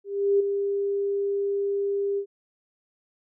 sine tone with ADSR envelope, 400 Hz, G4, 35 cents sharp, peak -16 dBFS, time 0.04-2.26 s, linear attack 360 ms, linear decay 8 ms, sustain -7 dB, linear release 81 ms, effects none

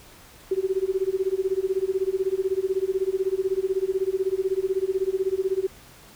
sine tone with tremolo, 381 Hz, G4, 49 cents flat, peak -18 dBFS, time 0.51-5.67 s, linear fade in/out 5 ms, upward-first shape sine, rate 16 Hz, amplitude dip 95%, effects pink hiss -49 dBFS RMS until 6.15 s

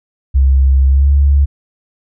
sine tone with pitch glide, 67 to 70.41 Hz, C2 to C#2, +42 to +28 cents, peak -6 dBFS, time 0.34-1.46 s, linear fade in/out 20 ms, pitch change +86 cents, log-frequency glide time 0.88-1.09 s, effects none

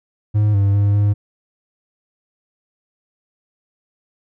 triangle tone with pitch steps, 105.3 / 99.6 / 101.5 / 102.7 Hz, G#2 / G2 / G#2 / G#2, +24 / +28 / -39 / -19 cents, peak -10 dBFS, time 0.34-1.14 s, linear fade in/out 20 ms, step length 200 ms, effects none

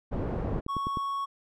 pink low-pass noise, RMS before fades -31 dBFS, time 0.11-0.61 s, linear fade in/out 20 ms, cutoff 630 Hz, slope 12 dB/octave
click train, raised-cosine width 3 ms, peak -21 dBFS, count 6, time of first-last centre 0.46-0.972 s, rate 9.77 Hz
triangle tone, 1108.7 Hz, C#6, in tune, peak -27 dBFS, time 0.68-1.26 s, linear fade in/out 20 ms
effects none

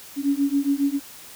sine beating tone pair, 277.2 / 284.5 Hz, C#4 / C#4, 0 / +45 cents, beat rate 7.3 Hz, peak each -22 dBFS, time 0.16-1 s, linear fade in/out 50 ms, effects white hiss -43 dBFS RMS until 1.35 s

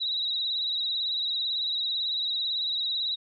sine tone with vibrato, 3866 Hz, B7, 38 cents flat, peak -26 dBFS, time 0-3.16 s, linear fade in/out 20 ms, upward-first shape sine, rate 18 Hz, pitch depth 51 cents each way, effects none

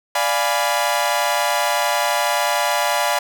sawtooth chord, D diminished seventh, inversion none, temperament equal, 587.3 / 698.5 / 830.6 / 987.8 Hz, D5 / F5 / Ab5 / Cb6, 0 / 0 / 0 / 0 cents, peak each -19 dBFS, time 0.15-3.19 s, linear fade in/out 5 ms, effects none

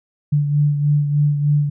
sine beating tone pair, 146.1 / 149.4 Hz, D3 / D3, -9 / +30 cents, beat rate 3.3 Hz, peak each -14 / -23 dBFS, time 0.32-1.7 s, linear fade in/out 10 ms, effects none

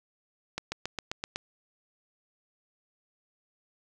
accelerating click train, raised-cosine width 0.2 ms, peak -15 dBFS, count 7, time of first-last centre 0.58-1.359 s, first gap 140 ms, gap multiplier 0.97, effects none

